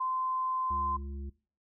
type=tone; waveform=sine; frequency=1034 Hz; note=C6; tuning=21 cents flat; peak=-29 dBFS; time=0-0.97 s; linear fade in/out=10 ms
type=harmonic tone; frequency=69.4 Hz; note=C#2; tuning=3 cents sharp; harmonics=1 / 3 / 5; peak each=-37 / -47 / -51 dBFS; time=0.7-1.3 s; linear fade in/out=10 ms
effects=noise-tail reverb RT60 0.4 s tail -20 dB re dry